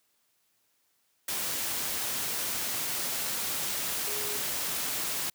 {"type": "tone in noise", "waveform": "sine", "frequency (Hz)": 415.3, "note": "G#4", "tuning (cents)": 0, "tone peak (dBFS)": -40, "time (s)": [4.07, 4.37], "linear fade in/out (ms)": 5, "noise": "white", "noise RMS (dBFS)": -32, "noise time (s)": [1.28, 5.3], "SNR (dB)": -11, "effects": ["white hiss -72 dBFS RMS until 5.34 s", "high-pass 80 Hz 12 dB/octave"]}